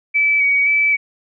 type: tone with vibrato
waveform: sine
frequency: 2282 Hz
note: C#7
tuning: 50 cents sharp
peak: -12 dBFS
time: 0.14-0.97 s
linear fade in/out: 20 ms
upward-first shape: square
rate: 1.9 Hz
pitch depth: 19 cents each way
effects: none